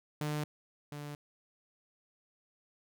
sawtooth tone pair in turn, 149.8 / 146.55 Hz, D3 / D3, +35 / -3 cents, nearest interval unison, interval 38 cents, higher first, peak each -29 / -37 dBFS, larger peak first, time 0.21-0.44 / 0.92-1.15 s, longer neither, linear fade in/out 2 ms, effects none

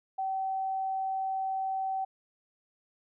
sine tone, 767 Hz, G5, 38 cents flat, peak -29 dBFS, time 0.18-2.05 s, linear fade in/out 10 ms, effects none

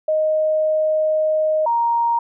sine tone pair in turn, 622.3 / 935.4 Hz, D#5 / A#5, 0 / +6 cents, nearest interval perfect fifth, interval 706 cents, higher second, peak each -15 / -15 dBFS, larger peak neither, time 0.08-1.66 / 1.66-2.19 s, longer first, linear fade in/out 5 ms, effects none

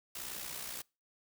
white noise with amplitude modulation, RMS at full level -40 dBFS, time 0.15-0.82 s, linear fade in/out 5 ms, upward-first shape sine, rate 61.4 Hz, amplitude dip 55%, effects noise-tail reverb RT60 0.3 s tail -26 dB re dry

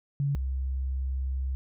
sine tone pair in turn, 141 / 65.91 Hz, C#3 / C2, +30 / +13 cents, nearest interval octave + minor second, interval 1317 cents, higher first, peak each -24 / -27 dBFS, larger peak first, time 0.2-0.35 / 0.35-1.55 s, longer second, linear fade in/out 0 ms, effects none

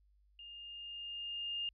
sine tone with level ramp, 2821 Hz, F7, 17 cents sharp, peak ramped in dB -49 to -35 dBFS, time 0.39-1.69 s, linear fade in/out 2 ms, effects added 50 Hz sine -66 dBFS peak until 1.73 s

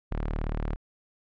sawtooth tone, 37.75 Hz, D1, 48 cents sharp, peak -24 dBFS, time 0.11-0.76 s, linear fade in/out 10 ms, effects low-pass 2000 Hz 12 dB/octave

